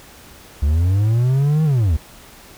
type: linear two-way sweep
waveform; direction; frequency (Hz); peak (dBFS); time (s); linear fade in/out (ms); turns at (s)
triangle; up then down; 68.4 to 159.7 to 68.4; -11; 0.62-1.97; 10; 1.64
effects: pink hiss -43 dBFS RMS until 2.57 s